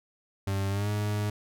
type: tone with pitch glide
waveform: 40% pulse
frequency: 98 to 104.43 Hz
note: G2 to G#2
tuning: 0 to +10 cents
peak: -26 dBFS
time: 0.47-1.3 s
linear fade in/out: 5 ms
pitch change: +110 cents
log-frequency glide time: 0.69-0.9 s
effects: none